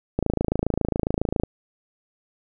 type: click train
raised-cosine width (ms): 2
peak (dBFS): -8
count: 35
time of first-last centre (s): 0.19-1.435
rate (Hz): 27.3
effects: none